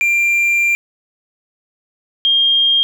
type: tone pair in turn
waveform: triangle / sine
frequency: 2378 / 3218 Hz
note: D7 / G7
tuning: +21 / +45 cents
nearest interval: perfect fourth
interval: 524 cents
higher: second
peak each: -10 dBFS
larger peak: neither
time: 0.01-0.75 / 2.25-2.83 s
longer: first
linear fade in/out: 0 ms
effects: none